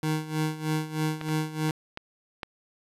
25% pulse tone with tremolo, 155.56 Hz, D#3, in tune, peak -20 dBFS, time 0.03-1.71 s, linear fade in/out 2 ms, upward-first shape sine, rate 3.2 Hz, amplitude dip 80%
clicks, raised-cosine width 0.3 ms, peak -18 / -22 / -18 / -20 / -17 dBFS, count 5, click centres 1.213 / 1.288 / 1.694 / 1.974 / 2.432 s
effects resampled to 32000 Hz

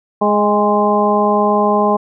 harmonic tone with a mistuned harmonic, 208.4 Hz, G#3, 6 cents sharp, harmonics 1 / 2 / 3 / 4 / 5, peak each -17 / -17 / -17 / -17 / -17 dBFS, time 0.21-1.97 s, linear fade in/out 10 ms, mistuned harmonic 4, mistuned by -26 cents, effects none

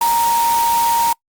sine tone in noise, 932.3 Hz, A#5, in tune, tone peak -13 dBFS, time 0.01-1.13 s, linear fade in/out 5 ms, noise white, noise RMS -24 dBFS, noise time 0.01-1.13 s, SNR +8 dB, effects noise-tail reverb RT60 0.1 s tail -25 dB re dry + Opus 48 kbps

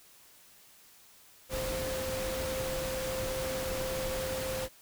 sine tone in noise, 522 Hz, C5, 4 cents flat, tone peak -34 dBFS, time 1.49-4.69 s, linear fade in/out 50 ms, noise pink, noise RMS -37 dBFS, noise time 1.49-4.69 s, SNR 0 dB, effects white hiss -58 dBFS RMS until 4.81 s

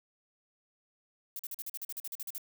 violet noise bursts, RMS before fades -39 dBFS, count 14, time 1.36-2.381 s, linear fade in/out 2 ms, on 33 ms, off 43 ms, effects none

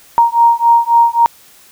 sine beating tone pair, 932.3 / 936 Hz, A#5 / A#5, 0 / +7 cents, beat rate 3.7 Hz, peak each -10 dBFS, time 0.18-1.26 s, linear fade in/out 0 ms, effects white hiss -44 dBFS RMS until 1.71 s

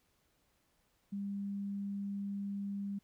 sine tone, 200 Hz, G3, 35 cents sharp, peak -36 dBFS, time 1.12-2.99 s, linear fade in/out 10 ms, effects pink hiss -75 dBFS RMS until 3.03 s

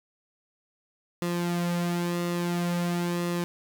sawtooth tone with flanger, 173.9 Hz, F3, 7 cents flat, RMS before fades -28 dBFS, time 1.22-3.44 s, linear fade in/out 0 ms, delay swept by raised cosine 1.3 to 4.5 ms, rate 0.49 Hz, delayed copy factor -0.55, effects none

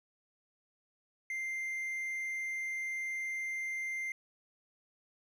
triangle tone, 2093 Hz, C7, in tune, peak -33 dBFS, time 1.3-4.12 s, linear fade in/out 2 ms, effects none

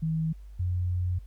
sine tone pair in turn, 160 / 89.8 Hz, D#3 / F2, +49 / +49 cents, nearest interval minor seventh, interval 1000 cents, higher first, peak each -25 / -25 dBFS, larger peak neither, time 0.02-0.33 / 0.59-1.19 s, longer second, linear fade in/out 10 ms, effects added 50 Hz sine -42 dBFS peak until 1.26 s + pink hiss -68 dBFS RMS until 1.26 s

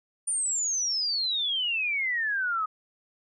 sine exponential sweep, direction down, 9397 to 1244.5 Hz, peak -25 dBFS, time 0.27-2.66 s, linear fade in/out 10 ms, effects none

